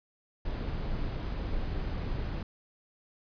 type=noise; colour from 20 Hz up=brown; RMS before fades=-33 dBFS; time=0.45-2.43 s; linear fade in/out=5 ms; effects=resampled to 11025 Hz